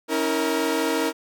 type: chord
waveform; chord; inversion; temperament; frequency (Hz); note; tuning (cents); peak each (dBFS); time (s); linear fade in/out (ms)
sawtooth; A# diminished; first; equal with one note detuned; 277.2 / 321.9 / 466.2; C#4 / E4 / A#4; 0 / -41 / 0; -24 / -21 / -21; 0.08-1.13; 50
effects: none